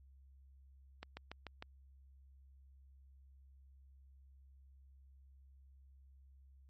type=slowing click train; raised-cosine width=0.3 ms; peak=-30 dBFS; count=5; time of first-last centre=1.03-1.625 s; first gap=140 ms; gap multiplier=1.04; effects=added 67 Hz sine -59 dBFS peak until 6.69 s + MP3 32 kbps